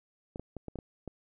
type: clicks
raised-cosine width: 2 ms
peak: -26 dBFS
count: 7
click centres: 0.359 / 0.396 / 0.567 / 0.683 / 0.757 / 0.788 / 1.077 s
effects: none